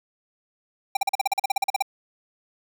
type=tone bursts; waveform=square; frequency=791 Hz; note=G5; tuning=15 cents sharp; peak=-19 dBFS; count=15; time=0.95-1.824 s; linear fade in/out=5 ms; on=20 ms; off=41 ms; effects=none